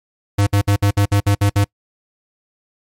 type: tone bursts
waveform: square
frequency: 101 Hz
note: G#2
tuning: 48 cents flat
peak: -12 dBFS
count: 9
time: 0.38-1.645 s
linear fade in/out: 10 ms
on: 89 ms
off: 58 ms
effects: noise-tail reverb RT60 0.1 s tail -26 dB re dry + MP3 64 kbps